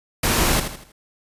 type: noise with echo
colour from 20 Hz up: pink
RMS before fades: -19 dBFS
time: 0.23-0.6 s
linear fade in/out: 5 ms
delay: 80 ms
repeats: 4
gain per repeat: -8 dB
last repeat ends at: 0.92 s
effects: resampled to 32000 Hz

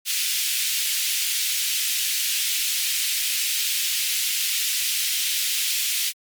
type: high-pass noise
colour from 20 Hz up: pink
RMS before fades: -24 dBFS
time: 0.05-6.13 s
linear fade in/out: 50 ms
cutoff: 2500 Hz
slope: 24 dB/octave
effects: Opus 48 kbps

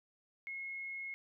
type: tone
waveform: sine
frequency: 2167 Hz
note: C#7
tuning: 40 cents flat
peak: -40 dBFS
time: 0.47-1.14 s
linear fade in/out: 0 ms
effects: none

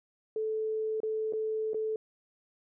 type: tone with dropouts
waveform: sine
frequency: 436.7 Hz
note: A4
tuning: 13 cents flat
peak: -29 dBFS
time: 0.36-1.96 s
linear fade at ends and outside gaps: 2 ms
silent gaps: 1.003-1.032 / 1.325-1.334 / 1.734-1.744 s
effects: none

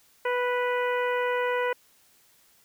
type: harmonic tone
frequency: 492.9 Hz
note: B4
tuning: 3 cents flat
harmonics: 1 / 2 / 3 / 4 / 5 / 6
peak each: -26 / -30 / -33 / -34 / -39 / -44 dBFS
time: 0.25-1.73 s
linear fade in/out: 5 ms
effects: white hiss -61 dBFS RMS until 2.64 s

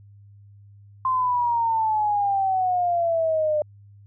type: exponential sweep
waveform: sine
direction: down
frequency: 1046.5 to 598 Hz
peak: -19 dBFS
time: 1.05-3.62 s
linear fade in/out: 2 ms
effects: added 101 Hz sine -46 dBFS peak until 4.06 s

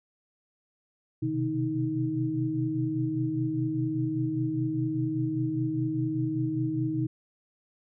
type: tone cluster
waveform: sine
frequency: 124.9 / 129.9 / 154 / 314.9 Hz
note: B2 / C3 / D#3 / D#4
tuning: +20 / -12 / -17 / +21 cents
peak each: -33 / -33 / -36 / -28 dBFS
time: 1.22-7.07 s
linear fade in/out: 10 ms
effects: none

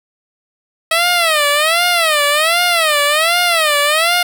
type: tone with vibrato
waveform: 10% pulse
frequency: 640 Hz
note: D#5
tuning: 49 cents sharp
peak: -3 dBFS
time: 0.91-4.23 s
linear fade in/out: 5 ms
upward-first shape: sine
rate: 1.3 Hz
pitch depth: 180 cents each way
effects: none

